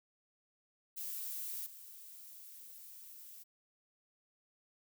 violet noise with level steps, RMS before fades -42 / -53 dBFS, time 0.96-3.44 s, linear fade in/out 20 ms, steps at 1.66 s, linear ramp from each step 5 ms, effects none

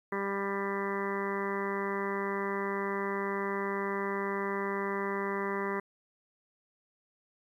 harmonic tone, 198 Hz, G3, 18 cents sharp, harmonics 1 / 2 / 3 / 4 / 5 / 6 / 7 / 8 / 9 / 10, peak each -38 / -34 / -44 / -47 / -38 / -40 / -48 / -45 / -43 / -41 dBFS, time 0.12-5.8 s, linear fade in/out 5 ms, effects 11-bit

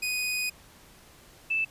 sawtooth / sine tone pair in turn, 2489 / 2637 Hz, D#7 / E7, 0 / 0 cents, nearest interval minor second, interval 100 cents, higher second, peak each -24 dBFS, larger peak neither, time 0.02-0.5 / 1.5-1.65 s, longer first, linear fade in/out 10 ms, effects pink hiss -54 dBFS RMS until 1.7 s + resampled to 32000 Hz

